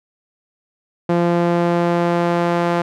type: tone with band-pass filter sweep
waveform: sawtooth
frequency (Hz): 172.3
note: F3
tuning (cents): -23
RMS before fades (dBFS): -17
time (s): 1.09-2.82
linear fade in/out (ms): 5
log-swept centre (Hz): 460 to 770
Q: 0.73
effects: none